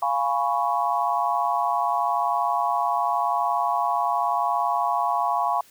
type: chord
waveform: sine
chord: C# dominant seventh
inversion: first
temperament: equal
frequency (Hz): 698.5 / 830.6 / 987.8 / 1108.7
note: E#5 / G#5 / B5 / C#6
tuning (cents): 0 / 0 / 0 / 0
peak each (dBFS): -26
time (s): 0.02-5.61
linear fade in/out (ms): 5
effects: white hiss -54 dBFS RMS until 5.7 s